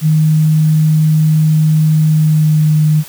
sine tone with pitch glide, 155.56 to 153.51 Hz, D#3 to D#3, 0 to -23 cents, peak -7 dBFS, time 0.01-3.04 s, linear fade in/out 50 ms, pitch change -23 cents, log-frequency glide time 2.07-2.7 s, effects white hiss -34 dBFS RMS until 3.08 s

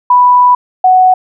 sine tone pair in turn, 987.8 / 742.1 Hz, B5 / F#5, 0 / +5 cents, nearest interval perfect fourth, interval 495 cents, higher first, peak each -3 dBFS, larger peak neither, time 0.1-0.55 / 0.84-1.14 s, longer first, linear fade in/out 5 ms, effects none

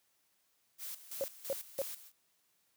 blue noise with tremolo, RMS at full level -43 dBFS, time 0.78-2.12 s, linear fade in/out 50 ms, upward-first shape square, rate 3 Hz, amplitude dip 75%
sine tone bursts, 547 Hz, C#5, 23 cents flat, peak -31 dBFS, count 3, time 1.21-1.817 s, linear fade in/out 0 ms, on 29 ms, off 260 ms
effects white hiss -75 dBFS RMS until 2.76 s + high-pass 80 Hz 12 dB/octave

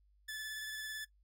sawtooth tone with vibrato, 1735 Hz, A6, 25 cents flat, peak -37 dBFS, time 0.28-1.05 s, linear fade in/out 10 ms, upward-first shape square, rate 18 Hz, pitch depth 11 cents each way, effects noise-tail reverb RT60 0.1 s tail -17 dB re dry + added 50 Hz sine -66 dBFS peak until 1.23 s

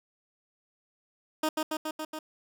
15% pulse tone with echo, 311.1 Hz, D#4, in tune, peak -19 dBFS, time 1.43-1.49 s, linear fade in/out 5 ms, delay 140 ms, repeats 5, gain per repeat -2 dB, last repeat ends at 2.19 s, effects none

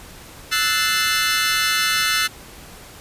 20% pulse chord, F# half-diminished seventh, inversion third, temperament equal with one note detuned, 1318.5 / 1480 / 1760 / 2081 Hz, E6 / F#6 / A6 / C7, 0 / 0 / 0 / -10 cents, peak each -18 dBFS, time 0.51-2.28 s, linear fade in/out 20 ms, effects pink hiss -41 dBFS RMS until 3 s + resampled to 32000 Hz

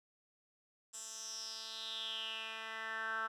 10% pulse tone with band-pass filter sweep, 222.2 Hz, A3, 17 cents sharp, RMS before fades -43 dBFS, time 0.93-3.28 s, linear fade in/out 20 ms, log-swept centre 7600 to 1400 Hz, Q 5.9, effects none

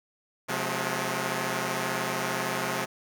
5% pulse tone cluster, 130.8 / 179.5 / 212.8 Hz, C3 / F3 / G#3, 0 / +48 / +42 cents, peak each -21 dBFS, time 0.48-2.86 s, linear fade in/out 20 ms, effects none

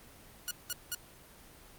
5% pulse tone bursts, 1448 Hz, F#6, 38 cents flat, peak -22 dBFS, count 3, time 0.48-0.947 s, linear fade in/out 0 ms, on 29 ms, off 190 ms, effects pink hiss -55 dBFS RMS until 1.78 s + Opus 24 kbps

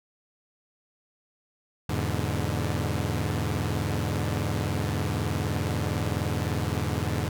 sawtooth chord, E dominant seventh, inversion none, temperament equal with one note detuned, 83.99 / 103.83 / 123.47 / 146.83 Hz, E2 / G#2 / B2 / D3, +33 / 0 / 0 / 0 cents, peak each -27 / -26 / -30 / -28 dBFS, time 1.89-7.29 s, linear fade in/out 5 ms, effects none

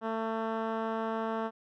10% pulse tone with low-pass filter, 223.4 Hz, A3, 27 cents sharp, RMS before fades -33 dBFS, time 0.01-1.51 s, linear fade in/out 50 ms, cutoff 1500 Hz, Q 0.76, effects none

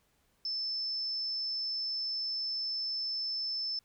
sine tone, 5274 Hz, E8, in tune, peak -32 dBFS, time 0.45-3.79 s, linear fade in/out 2 ms, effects pink hiss -72 dBFS RMS until 3.84 s

